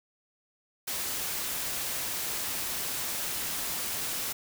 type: noise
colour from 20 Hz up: white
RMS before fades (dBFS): -33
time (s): 0.87-4.33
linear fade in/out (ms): 10
effects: none